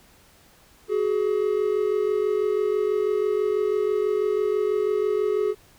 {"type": "tone pair together", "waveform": "triangle", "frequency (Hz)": [376.2, 422.3], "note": ["F#4", "G#4"], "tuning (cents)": [29, 29], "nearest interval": "major second", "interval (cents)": 200, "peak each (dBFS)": [-23, -20], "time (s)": [0.88, 5.55], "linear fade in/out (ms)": 50, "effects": ["pink hiss -55 dBFS RMS until 5.78 s"]}